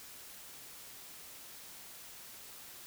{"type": "silence", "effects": ["white hiss -51 dBFS RMS until 2.86 s"]}